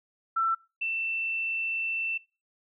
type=tone pair in turn; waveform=sine; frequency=1338 / 2676 Hz; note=E6 / E7; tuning=+25 / +25 cents; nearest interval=octave; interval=1200 cents; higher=second; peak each=-23 / -27 dBFS; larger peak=first; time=0.36-0.55 / 0.81-2.18 s; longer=second; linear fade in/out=10 ms; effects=noise-tail reverb RT60 0.3 s tail -24 dB re dry